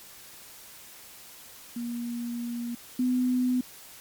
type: tone pair in turn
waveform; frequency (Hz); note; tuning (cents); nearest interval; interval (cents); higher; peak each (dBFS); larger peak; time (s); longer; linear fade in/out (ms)
sine; 237.6 / 251.2; A#3 / B3; +33 / +30; minor second; 97; second; -30 / -22; second; 1.76-2.75 / 2.99-3.61; first; 5
effects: white hiss -48 dBFS RMS until 4 s + MP3 96 kbps